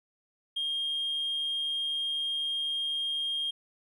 triangle tone, 3224 Hz, G7, 48 cents sharp, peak -26 dBFS, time 0.56-3.51 s, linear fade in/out 10 ms, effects tanh soft clip ceiling -25 dBFS

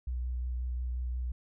sine tone with vibrato, 61.74 Hz, B1, in tune, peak -31 dBFS, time 0.07-1.32 s, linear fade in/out 5 ms, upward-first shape sine, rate 5.6 Hz, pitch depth 18 cents each way, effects none

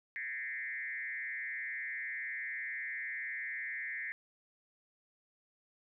sine tone with frequency modulation, 1943 Hz, B6, 29 cents flat, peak -37 dBFS, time 0.16-4.12 s, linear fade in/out 0 ms, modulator 131 Hz, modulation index 1.8, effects none

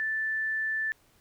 sine tone, 1760 Hz, A6, in tune, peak -27 dBFS, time 0-0.92 s, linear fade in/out 0 ms, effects pink hiss -64 dBFS RMS until 1.2 s

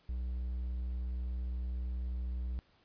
triangle tone, 61.74 Hz, B1, in tune, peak -32 dBFS, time 0.09-2.59 s, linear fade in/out 0 ms, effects pink hiss -68 dBFS RMS until 2.84 s + resampled to 11025 Hz

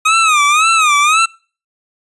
25% pulse tone with vibrato, 1244.5 Hz, D#6, in tune, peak -5 dBFS, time 0.05-1.26 s, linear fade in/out 10 ms, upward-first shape sine, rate 1.9 Hz, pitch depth 130 cents each way, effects noise-tail reverb RT60 0.4 s tail -25 dB re dry + resampled to 24000 Hz

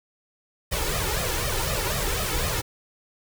pink noise with flanger, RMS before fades -26 dBFS, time 0.71-2.62 s, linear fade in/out 20 ms, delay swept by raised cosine 1.6 to 2.32 ms, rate 4 Hz, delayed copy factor +0.8, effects none

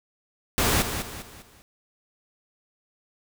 pink noise with echo, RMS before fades -22 dBFS, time 0.58-0.82 s, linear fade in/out 0 ms, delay 200 ms, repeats 4, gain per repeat -8 dB, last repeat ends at 1.62 s, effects none

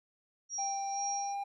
sine tone with tremolo, 5670 Hz, F8, 25 cents sharp, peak -34 dBFS, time 0.49-1.36 s, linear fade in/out 50 ms, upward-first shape sine, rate 2.1 Hz, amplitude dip 70%
triangle tone with pitch glide, 790 to 800.1 Hz, G5 to G5, +13 to +35 cents, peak -32 dBFS, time 0.58-1.44 s, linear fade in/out 10 ms, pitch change +22 cents, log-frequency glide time 0.93-1 s
effects none

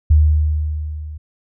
sine tone with level ramp, 76.3 Hz, D#2, 33 cents flat, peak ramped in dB -6 to -28 dBFS, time 0.1-1.18 s, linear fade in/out 10 ms, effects none

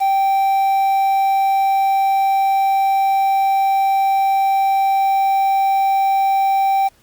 triangle tone with quantisation, 780 Hz, G5, 9 cents flat, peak -11 dBFS, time 0-6.89 s, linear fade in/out 20 ms, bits 6, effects pink hiss -55 dBFS RMS until 7.02 s + Opus 48 kbps

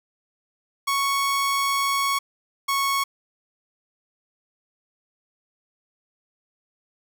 sawtooth tone pair in turn, 1109 / 1104.5 Hz, C#6 / C#6, 0 / -7 cents, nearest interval unison, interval 7 cents, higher first, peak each -17 dBFS, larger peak neither, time 0.87-2.19 / 2.68-3.04 s, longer first, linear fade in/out 10 ms, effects none

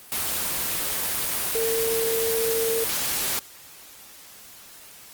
sine tone in noise, 454 Hz, A#4, 46 cents flat, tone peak -23 dBFS, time 1.55-2.84 s, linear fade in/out 0 ms, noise white, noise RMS -26 dBFS, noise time 0.12-3.39 s, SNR 0 dB, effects white hiss -46 dBFS RMS until 5.13 s + Opus 24 kbps

